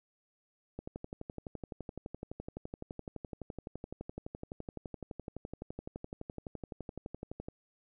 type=click train; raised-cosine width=2 ms; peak=-27 dBFS; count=80; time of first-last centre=0.79-7.485 s; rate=11.8 Hz; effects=none